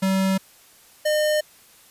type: tone pair in turn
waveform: square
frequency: 191.4 / 607.7 Hz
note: G3 / D#5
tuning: -41 / -41 cents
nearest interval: octave + minor sixth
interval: 2000 cents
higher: second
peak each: -19 dBFS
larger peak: neither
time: 0.02-0.38 / 1.05-1.41 s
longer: neither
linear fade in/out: 10 ms
effects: white hiss -52 dBFS RMS until 1.9 s + resampled to 32000 Hz